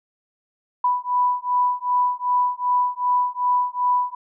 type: beating tone pair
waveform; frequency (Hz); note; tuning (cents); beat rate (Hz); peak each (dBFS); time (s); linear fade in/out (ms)
sine; 987.8 / 990.4; B5 / B5; 0 / +5; 2.6; -21; 0.84-4.15; 5
effects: none